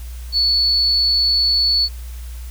sine tone, 4435 Hz, C#8, in tune, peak -13 dBFS, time 0.32-1.89 s, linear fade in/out 50 ms, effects added 60 Hz sine -28 dBFS peak until 2.5 s + white hiss -44 dBFS RMS until 2.5 s

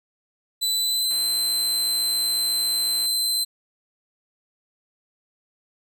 sawtooth tone with pitch glide, 3998 to 4077 Hz, B7 to C8, +20 to -46 cents, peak -18 dBFS, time 0.61-3.45 s, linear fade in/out 20 ms, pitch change +34 cents, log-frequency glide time 0.81-1.22 s
click train, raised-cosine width 0.3 ms, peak -28 dBFS, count 295, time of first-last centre 1.11-3.057 s, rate 151 Hz
effects none

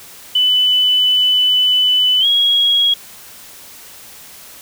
sine tone with pitch glide, 2998 to 3307 Hz, F#7 to G#7, +22 to -8 cents, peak -10 dBFS, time 0.35-2.94 s, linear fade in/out 5 ms, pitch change +170 cents, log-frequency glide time 2.2-2.26 s, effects white hiss -38 dBFS RMS until 4.61 s

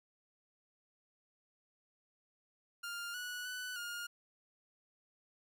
sawtooth tone with pitch steps, 1402 / 1470 / 1493 / 1419 Hz, F6 / F#6 / F#6 / F6, +6 / -12 / +15 / +27 cents, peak -37 dBFS, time 2.83-4.07 s, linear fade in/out 10 ms, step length 310 ms, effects none

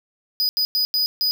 square tone bursts at uneven times, 4965 Hz, D#8, 5 cents flat, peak -18 dBFS, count 5, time 0.4-0.49 / 0.57-0.65 / 0.75-0.85 / 0.94-1.06 / 1.21-1.31 s, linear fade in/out 0 ms, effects none

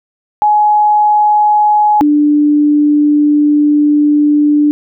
sine tone pair in turn, 841 / 295.5 Hz, G#5 / D4, +22 / +11 cents, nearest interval octave + tritone, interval 1811 cents, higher first, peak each -6 dBFS, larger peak neither, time 0.42-2.01 / 2.01-4.71 s, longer second, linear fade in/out 0 ms, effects none

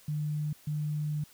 sine tone bursts at uneven times, 150.3 Hz, D3, 40 cents sharp, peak -29 dBFS, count 2, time 0.08-0.53 / 0.67-1.24 s, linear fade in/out 5 ms, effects white hiss -58 dBFS RMS until 1.33 s

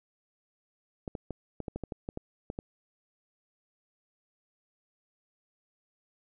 clicks, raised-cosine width 2 ms, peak -22 dBFS, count 12, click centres 1.078 / 1.152 / 1.307 / 1.603 / 1.682 / 1.76 / 1.837 / 1.922 / 2.089 / 2.174 / 2.501 / 2.589 s, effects none

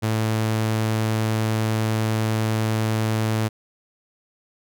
sawtooth tone, 110 Hz, A2, in tune, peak -16 dBFS, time 0.02-3.49 s, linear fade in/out 20 ms, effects none

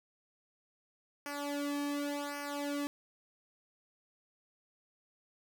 sawtooth tone with flanger, 287.6 Hz, D4, 36 cents flat, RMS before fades -37 dBFS, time 1.26-2.87 s, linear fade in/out 0 ms, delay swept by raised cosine 0.26 to 1.46 ms, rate 0.89 Hz, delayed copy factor -0.9, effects none

